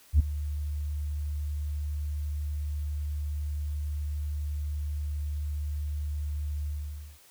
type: tone with ADSR envelope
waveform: sine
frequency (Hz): 74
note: D2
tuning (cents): +14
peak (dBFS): -12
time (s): 0.13-7.19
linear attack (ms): 66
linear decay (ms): 11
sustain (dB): -17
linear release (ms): 520
effects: tanh soft clip ceiling -14 dBFS + white hiss -57 dBFS RMS until 7.3 s

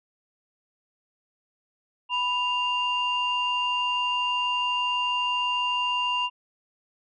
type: tone pair together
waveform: sine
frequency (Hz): 987.8 / 2794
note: B5 / F7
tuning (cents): 0 / 0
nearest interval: octave + tritone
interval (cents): 1800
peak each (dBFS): -25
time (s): 2.09-6.3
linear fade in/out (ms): 50
effects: tanh soft clip ceiling -17 dBFS

